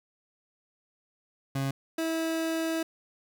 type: tone pair in turn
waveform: 30% pulse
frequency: 136.3 / 325.1 Hz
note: C#3 / E4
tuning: -29 / -24 cents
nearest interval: octave + minor third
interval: 1505 cents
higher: second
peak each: -25 dBFS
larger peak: neither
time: 1.55-1.71 / 1.98-2.83 s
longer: second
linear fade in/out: 5 ms
effects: none